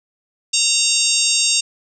harmonic tone with a mistuned harmonic, 923 Hz, A#5, 17 cents flat, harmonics 3 / 4 / 5 / 6 / 7 / 8 / 9, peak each -22 / -22 / -22 / -22 / -22 / -22 / -22 dBFS, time 0.53-1.61 s, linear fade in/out 10 ms, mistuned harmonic 5, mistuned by +24 cents, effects none

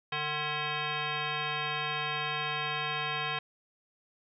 sine tone with frequency modulation, 750 Hz, F#5, 23 cents sharp, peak -30 dBFS, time 0.12-3.39 s, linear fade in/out 5 ms, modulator 602 Hz, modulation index 4.5, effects none

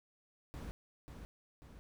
brown noise with echo, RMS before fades -45 dBFS, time 0.54-0.71 s, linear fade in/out 0 ms, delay 540 ms, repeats 2, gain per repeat -5 dB, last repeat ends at 1.79 s, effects none

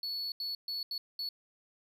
triangle tone bursts at uneven times, 4414 Hz, C#8, 8 cents flat, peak -33 dBFS, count 5, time 0.03-0.32 / 0.4-0.55 / 0.68-0.83 / 0.91-0.98 / 1.19-1.29 s, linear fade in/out 2 ms, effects none

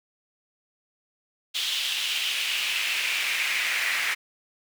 brown noise with high-pass filter sweep, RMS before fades -27 dBFS, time 1.54-4.15 s, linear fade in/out 20 ms, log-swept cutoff 3300 to 2000 Hz, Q 3.4, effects none

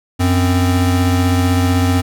square tone pair together, 91.9 / 259.9 Hz, F#2 / C4, -11 / -11 cents, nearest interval octave + tritone, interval 1800 cents, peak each -14 / -17 dBFS, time 0.19-2.02 s, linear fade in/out 20 ms, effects none

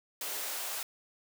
white noise with high-pass filter sweep, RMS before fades -37 dBFS, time 0.21-0.83 s, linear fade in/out 2 ms, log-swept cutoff 410 to 660 Hz, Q 1.3, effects none

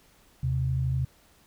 sine tone pair together, 77.5 / 130 Hz, D#2 / C3, -6 / -11 cents, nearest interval major sixth, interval 895 cents, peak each -30 / -25 dBFS, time 0.43-1.05 s, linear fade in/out 5 ms, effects pink hiss -60 dBFS RMS until 1.46 s

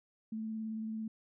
sine tone with vibrato, 220 Hz, A3, in tune, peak -36 dBFS, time 0.32-1.08 s, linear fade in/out 5 ms, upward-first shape triangle, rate 18 Hz, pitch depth 21 cents each way, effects none

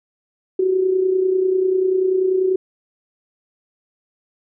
sine tone with amplitude modulation, 374.7 Hz, F#4, 22 cents sharp, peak -12 dBFS, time 0.59-2.56 s, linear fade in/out 5 ms, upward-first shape sine, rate 30.2 Hz, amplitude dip 55%, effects none

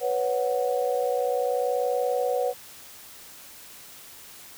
sine chord, B suspended second, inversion none, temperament equal, 493.9 / 554.4 / 740 Hz, B4 / C#5 / F#5, 0 / 0 / 0 cents, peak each -25 / -28 / -29 dBFS, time 0-2.54 s, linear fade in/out 50 ms, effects white hiss -46 dBFS RMS until 4.57 s

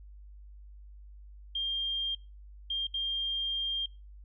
sine tone bursts at uneven times, 3200 Hz, G7, 35 cents sharp, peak -29 dBFS, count 3, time 1.55-2.15 / 2.7-2.87 / 2.94-3.86 s, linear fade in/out 5 ms, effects noise-tail reverb RT60 0.3 s tail -22 dB re dry + added 50 Hz sine -47 dBFS peak until 4.24 s

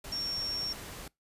sine tone in noise, 5510 Hz, F8, 24 cents flat, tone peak -32 dBFS, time 0.12-0.73 s, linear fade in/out 5 ms, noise pink, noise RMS -44 dBFS, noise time 0.04-1.08 s, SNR +9 dB, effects noise-tail reverb RT60 0.2 s tail -25 dB re dry + resampled to 32000 Hz

